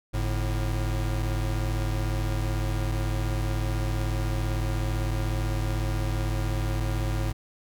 square tone pair together, 48.78 / 108.5 Hz, G1 / A2, -8 / -24 cents, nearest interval octave + major second, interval 1384 cents, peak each -28 / -29 dBFS, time 0.13-7.33 s, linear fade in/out 20 ms, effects none

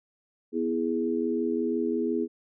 sine chord, E major, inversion second, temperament equal, 246.9 / 329.6 / 415.3 Hz, B3 / E4 / G#4, 0 / 0 / 0 cents, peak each -29 dBFS, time 0.52-2.28 s, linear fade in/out 50 ms, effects none

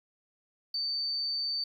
triangle tone, 4572 Hz, D8, 47 cents flat, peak -26 dBFS, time 0.74-1.64 s, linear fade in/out 5 ms, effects tanh soft clip ceiling -28 dBFS

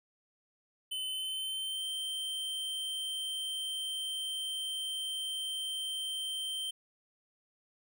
square tone with pitch glide, 3043 to 3125 Hz, F#7 to G7, +48 to -6 cents, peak -35 dBFS, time 0.91-6.71 s, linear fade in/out 10 ms, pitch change +46 cents, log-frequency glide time 1.07-1.85 s, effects none

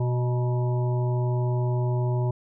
harmonic tone with a mistuned harmonic, 123.47 Hz, B2, in tune, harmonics 1 / 3 / 5 / 7 / 8, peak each -22 / -32 / -36 / -39 / -40 dBFS, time 0-2.31 s, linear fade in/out 5 ms, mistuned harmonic 8, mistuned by -40 cents, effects none

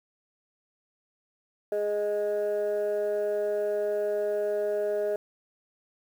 sine tone pair together, 415.1 / 622 Hz, G#4 / D#5, -1 / -1 cents, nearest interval perfect fifth, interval 700 cents, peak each -26 dBFS, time 1.72-5.16 s, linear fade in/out 2 ms, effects tanh soft clip ceiling -22 dBFS + 9-bit

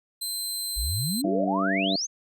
20% pulse tone, 4100 Hz, C8, 36 cents flat, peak -23 dBFS, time 0.21-1.22 s, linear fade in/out 10 ms
sine exponential sweep, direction up, 49 to 6645 Hz, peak -26 dBFS, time 0.76-2.07 s, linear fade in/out 20 ms
harmonic tone, 96.6 Hz, G2, 25 cents flat, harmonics 2 / 3 / 4 / 5 / 6 / 7, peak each -28 / -28 / -38 / -40 / -37 / -29 dBFS, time 1.24-1.96 s, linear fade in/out 5 ms
effects none

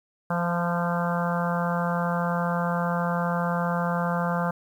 harmonic tone with a mistuned harmonic, 172.5 Hz, F3, 21 cents flat, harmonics 1 / 3 / 4 / 5 / 6 / 7 / 8 / 9, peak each -26 / -31 / -32 / -33 / -34 / -34 / -35 / -36 dBFS, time 0.3-4.51 s, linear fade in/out 5 ms, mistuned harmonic 5, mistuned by +23 cents, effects 9-bit

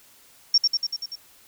sine tone with echo, 5510 Hz, F8, 24 cents flat, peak -13 dBFS, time 0.54-0.58 s, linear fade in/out 5 ms, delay 96 ms, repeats 6, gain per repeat -3 dB, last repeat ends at 1.156 s, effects white hiss -54 dBFS RMS until 1.47 s

